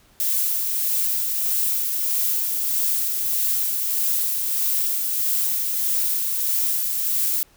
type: noise with tremolo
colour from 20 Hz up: violet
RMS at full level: -21 dBFS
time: 0.2-7.43 s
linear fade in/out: 0 ms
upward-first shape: sine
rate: 1.6 Hz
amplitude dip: 30%
effects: pink hiss -56 dBFS RMS until 7.56 s